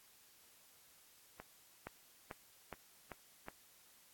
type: accelerating click train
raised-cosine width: 0.5 ms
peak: -30 dBFS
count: 6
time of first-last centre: 1.4-3.484 s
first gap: 470 ms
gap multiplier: 0.94
effects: white hiss -65 dBFS RMS until 4.13 s + AAC 64 kbps